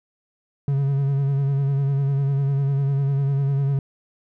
triangle tone with vibrato, 138.59 Hz, C#3, in tune, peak -16 dBFS, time 0.68-3.79 s, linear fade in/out 2 ms, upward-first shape sine, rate 10 Hz, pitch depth 38 cents each way, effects none

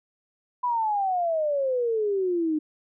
sine exponential sweep, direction down, 1001 to 301.2 Hz, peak -22 dBFS, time 0.63-2.59 s, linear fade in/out 10 ms, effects none

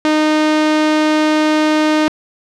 sawtooth tone, 307.6 Hz, D#4, 20 cents flat, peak -7 dBFS, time 0.05-2.08 s, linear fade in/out 0 ms, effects low-pass 5000 Hz 12 dB/octave

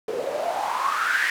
white noise with band-pass filter sweep, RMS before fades -25 dBFS, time 0.08-1.3 s, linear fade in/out 2 ms, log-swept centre 420 to 1900 Hz, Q 8.5, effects none

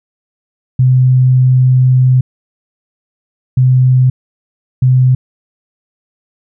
sine tone bursts at uneven times, 128.2 Hz, C3, 35 cents flat, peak -5 dBFS, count 3, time 0.79-2.21 / 3.57-4.1 / 4.82-5.15 s, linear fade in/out 5 ms, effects none

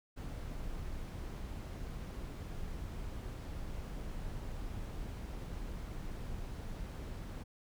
brown noise, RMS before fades -42 dBFS, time 0.16-7.44 s, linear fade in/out 20 ms, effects none

